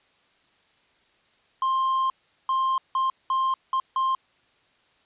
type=tone bursts at uneven times; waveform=triangle; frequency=1055 Hz; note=C6; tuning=14 cents sharp; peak=-19 dBFS; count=6; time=1.62-2.1 / 2.49-2.78 / 2.95-3.1 / 3.3-3.54 / 3.73-3.8 / 3.96-4.15 s; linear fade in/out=2 ms; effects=white hiss -63 dBFS RMS until 5.05 s + resampled to 8000 Hz